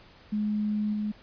sine tone with level steps, 210.6 Hz, G#3, 24 cents sharp, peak -25 / -27 dBFS, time 0.32-1.12 s, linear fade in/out 10 ms, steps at 0.93 s, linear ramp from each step 5 ms, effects pink hiss -54 dBFS RMS until 1.22 s + resampled to 11025 Hz

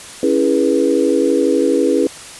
sine chord, C# minor seventh, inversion none, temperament equal with one note detuned, 277.2 / 329.6 / 415.3 / 487.1 Hz, C#4 / E4 / G#4 / B4, 0 / 0 / 0 / -24 cents, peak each -17 dBFS, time 0.23-2.07 s, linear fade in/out 2 ms, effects white hiss -34 dBFS RMS until 2.39 s + resampled to 24000 Hz

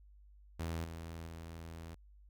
sawtooth tone with level steps, 82.41 Hz, E2, in tune, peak -33 / -40 / -42 dBFS, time 0.59-1.95 s, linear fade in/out 10 ms, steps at 0.84 / 1.27 s, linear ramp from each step 2 ms, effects added 50 Hz sine -57 dBFS peak until 2.29 s

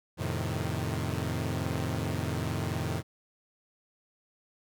sawtooth chord, F dominant seventh, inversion none, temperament equal, 87.31 / 110 / 130.81 / 155.56 Hz, F2 / A2 / C3 / Eb3, 0 / 0 / 0 / 0 cents, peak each -31 / -31 / -32 / -32 dBFS, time 0.17-3.03 s, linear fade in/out 50 ms, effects none

